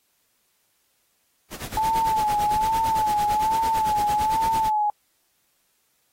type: noise with tremolo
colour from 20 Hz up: pink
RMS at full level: -32 dBFS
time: 1.5-4.71 s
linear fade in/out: 50 ms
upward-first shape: sine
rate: 8.9 Hz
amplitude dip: 80%
type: tone with vibrato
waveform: sine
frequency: 865 Hz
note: A5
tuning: 30 cents flat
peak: -19 dBFS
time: 1.77-4.9 s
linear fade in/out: 2 ms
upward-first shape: sine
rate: 1.2 Hz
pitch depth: 63 cents each way
effects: white hiss -68 dBFS RMS until 6.12 s + AAC 48 kbps